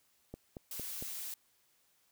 click train, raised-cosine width 2 ms, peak -30 dBFS, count 4, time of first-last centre 0.34-1.025 s, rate 4.38 Hz
blue noise, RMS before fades -42 dBFS, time 0.71-1.34 s, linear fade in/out 2 ms
effects white hiss -72 dBFS RMS until 2.11 s

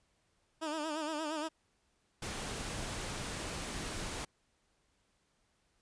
15% pulse tone with vibrato, 309 Hz, D#4, 12 cents flat, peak -29 dBFS, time 0.61-1.49 s, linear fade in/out 20 ms, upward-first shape sine, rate 8.6 Hz, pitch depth 84 cents each way
pink noise, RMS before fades -40 dBFS, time 2.22-4.25 s, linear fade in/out 5 ms
effects pink hiss -75 dBFS RMS until 5.81 s + resampled to 22050 Hz

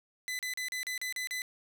sawtooth tone bursts, 2008 Hz, B6, 28 cents sharp, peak -30 dBFS, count 8, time 0.28-1.419 s, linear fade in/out 0 ms, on 110 ms, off 37 ms, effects none

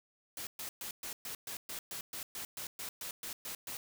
white noise bursts, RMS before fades -42 dBFS, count 16, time 0.37-3.77 s, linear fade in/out 2 ms, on 100 ms, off 120 ms, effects none

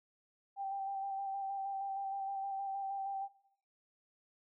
sine tone with vibrato, 784 Hz, G5, in tune, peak -36 dBFS, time 0.56-3.29 s, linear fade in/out 50 ms, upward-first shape square, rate 6.4 Hz, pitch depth 17 cents each way, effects noise-tail reverb RT60 0.7 s tail -20 dB re dry

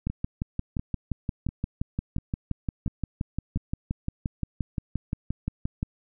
two click trains, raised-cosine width 5 ms, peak -19 / -15 dBFS, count 6 / 34, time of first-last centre 0.1-3.572 / 0.07-5.829 s, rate 1.44 / 5.73 Hz, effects none

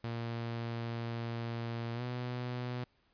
sawtooth tone with pitch glide, 116.54 to 123.47 Hz, A#2 to B2, 0 to 0 cents, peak -32 dBFS, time 0.04-2.84 s, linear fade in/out 0 ms, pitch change +100 cents, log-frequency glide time 1.94-2.02 s, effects pink hiss -72 dBFS RMS until 3.13 s + resampled to 11025 Hz

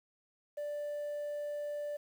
sine tone, 587.3 Hz, D5, in tune, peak -33 dBFS, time 0.57-1.97 s, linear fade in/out 10 ms, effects tanh soft clip ceiling -35 dBFS + 10-bit

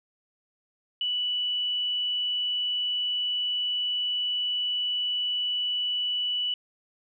sine tone, 2960 Hz, F#7, in tune, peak -25 dBFS, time 1.01-6.54 s, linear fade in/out 2 ms, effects none

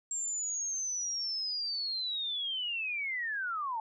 sine linear sweep, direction down, 7470 to 862 Hz, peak -32 dBFS, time 0.11-3.8 s, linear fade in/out 2 ms, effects none

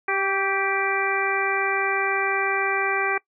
harmonic tone with a mistuned harmonic, 392 Hz, G4, in tune, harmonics 1 / 2 / 3 / 4 / 5 / 6, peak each -28 / -28 / -28 / -28 / -28 / -28 dBFS, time 0.08-3.18 s, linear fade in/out 5 ms, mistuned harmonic 3, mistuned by -27 cents, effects noise-tail reverb RT60 0.1 s tail -22 dB re dry

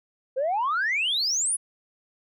sine exponential sweep, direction up, 500 to 10548 Hz, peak -21 dBFS, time 0.36-1.57 s, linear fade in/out 20 ms, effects tanh soft clip ceiling -19 dBFS

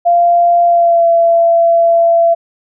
sine tone with pitch glide, 692 to 674.6 Hz, F5 to E5, -16 to +40 cents, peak -6 dBFS, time 0.05-2.35 s, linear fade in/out 20 ms, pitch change -44 cents, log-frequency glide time 0.65-1.07 s, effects none

